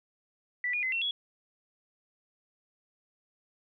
sine tone with pitch steps, 1969 / 2442 / 2046 / 2715 / 3358 Hz, B6 / D#7 / C7 / F7 / G#7, -6 / -33 / -39 / -50 / +18 cents, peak -28 dBFS, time 0.64-1.11 s, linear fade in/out 2 ms, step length 94 ms, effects none

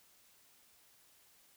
silence, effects white hiss -66 dBFS RMS until 1.56 s

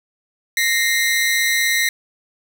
sawtooth ring-modulated tone, 1975.5 Hz, B6, in tune, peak -9 dBFS, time 0.57-1.89 s, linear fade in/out 2 ms, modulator 118 Hz, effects none

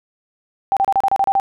sine tone bursts, 784 Hz, G5, in tune, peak -12 dBFS, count 9, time 0.72-1.399 s, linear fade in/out 0 ms, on 47 ms, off 32 ms, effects none

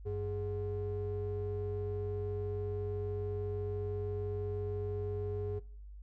triangle ring-modulated tone, 159.9 Hz, D#3, 48 cents sharp, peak -29 dBFS, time 0.05-5.6 s, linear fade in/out 20 ms, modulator 256 Hz, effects noise-tail reverb RT60 0.7 s tail -24 dB re dry + added 50 Hz sine -46 dBFS peak until 6.02 s

